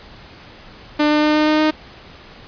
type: tone with pitch steps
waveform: sawtooth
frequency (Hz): 299.1 / 301 / 302.9 / 304.9 / 306.8 / 308.8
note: D4 / D4 / D#4 / D#4 / D#4 / D#4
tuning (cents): +32 / +43 / -46 / -35 / -24 / -13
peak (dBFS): -9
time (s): 0.99-1.71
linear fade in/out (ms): 10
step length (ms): 120
effects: pink hiss -41 dBFS RMS until 2.47 s + resampled to 11025 Hz